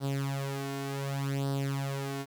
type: tone with flanger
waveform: sawtooth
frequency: 138 Hz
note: C#3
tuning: 7 cents flat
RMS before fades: -33 dBFS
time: 0-2.26 s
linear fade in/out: 50 ms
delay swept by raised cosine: 0.21 to 2.81 ms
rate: 0.67 Hz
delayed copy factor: +0.75
effects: 10-bit